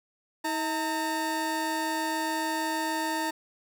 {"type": "tone pair together", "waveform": "30% pulse", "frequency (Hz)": [319.5, 912], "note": ["D#4", "A#5"], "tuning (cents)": [46, -38], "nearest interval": "octave + tritone", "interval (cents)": 1816, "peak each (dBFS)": [-29, -27], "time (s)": [0.44, 3.31], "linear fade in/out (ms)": 10, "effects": []}